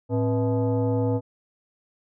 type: tone with frequency modulation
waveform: sine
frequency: 110 Hz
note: A2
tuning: in tune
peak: -20 dBFS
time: 0.09-1.21 s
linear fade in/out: 50 ms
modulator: 377 Hz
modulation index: 1.2
effects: none